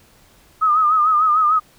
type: tone with vibrato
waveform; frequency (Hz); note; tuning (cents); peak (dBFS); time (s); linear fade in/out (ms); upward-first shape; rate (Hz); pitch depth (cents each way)
sine; 1244.5; D#6; 0; -12; 0.61-1.6; 20; sine; 6.7; 69
effects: pink hiss -52 dBFS RMS until 1.78 s